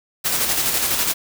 white noise with tremolo, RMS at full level -19 dBFS, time 0.24-1.14 s, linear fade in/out 20 ms, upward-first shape square, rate 12 Hz, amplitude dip 35%, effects none

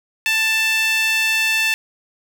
sawtooth tone with high-pass filter, 884 Hz, A5, 8 cents sharp, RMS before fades -18 dBFS, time 0.26-1.74 s, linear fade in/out 0 ms, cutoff 2300 Hz, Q 5.6, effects none

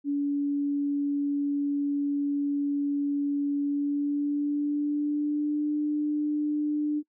sine tone with pitch glide, 285.4 to 298 Hz, D4 to D4, -49 to +25 cents, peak -24 dBFS, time 0.04-7.03 s, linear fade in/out 50 ms, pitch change +74 cents, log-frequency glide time 3.61-5.7 s, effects noise-tail reverb RT60 0.1 s tail -25 dB re dry

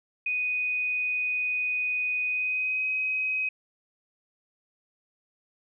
sine tone with pitch glide, 2489 to 2527 Hz, D#7 to D#7, 0 to +26 cents, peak -25 dBFS, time 0.26-3.49 s, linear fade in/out 5 ms, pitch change +26 cents, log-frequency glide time 2.25-2.87 s, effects none

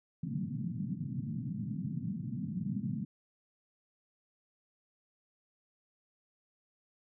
pink band-pass noise, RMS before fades -37 dBFS, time 0.23-3.05 s, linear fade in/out 5 ms, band 120 to 240 Hz, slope 48 dB/octave, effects none

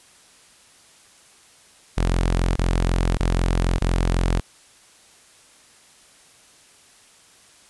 sawtooth tone bursts, 43.65 Hz, F1, in tune, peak -14 dBFS, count 4, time 1.97-4.402 s, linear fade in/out 10 ms, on 590 ms, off 24 ms, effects white hiss -52 dBFS RMS until 7.69 s + resampled to 24000 Hz

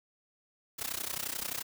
white noise with amplitude modulation, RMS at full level -33 dBFS, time 0.78-1.63 s, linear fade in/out 20 ms, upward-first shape sine, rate 31.4 Hz, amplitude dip 90%, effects none

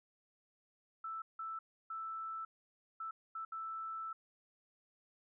sine tone bursts at uneven times, 1321 Hz, E6, 3 cents sharp, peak -40 dBFS, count 6, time 1.04-1.22 / 1.39-1.59 / 1.9-2.45 / 3-3.11 / 3.35-3.45 / 3.52-4.13 s, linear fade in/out 5 ms, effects none

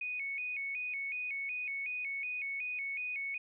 sine tone with vibrato, 2345 Hz, D7, 3 cents flat, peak -35 dBFS, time 0.01-3.38 s, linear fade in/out 5 ms, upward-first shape square, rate 2.7 Hz, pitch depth 100 cents each way, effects none

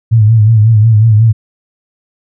sine tone with vibrato, 110 Hz, A2, in tune, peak -3 dBFS, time 0.11-1.33 s, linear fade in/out 20 ms, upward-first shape sine, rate 5.5 Hz, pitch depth 80 cents each way, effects none

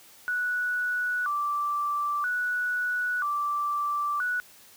sine tone with vibrato, 1313 Hz, E6, 7 cents flat, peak -25 dBFS, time 0.28-4.4 s, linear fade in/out 0 ms, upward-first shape square, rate 0.51 Hz, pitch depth 200 cents each way, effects white hiss -53 dBFS RMS until 4.76 s + high-pass 60 Hz 12 dB/octave

